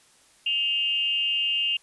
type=tone with frequency modulation; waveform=sine; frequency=2807 Hz; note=F7; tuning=8 cents sharp; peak=-22 dBFS; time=0.46-1.77 s; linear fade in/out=5 ms; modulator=252 Hz; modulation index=0.56; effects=white hiss -58 dBFS RMS until 1.82 s + resampled to 24000 Hz